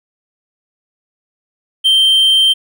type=tone; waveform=triangle; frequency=3136 Hz; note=G7; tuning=in tune; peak=-6 dBFS; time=1.84-2.54 s; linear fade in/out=20 ms; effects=none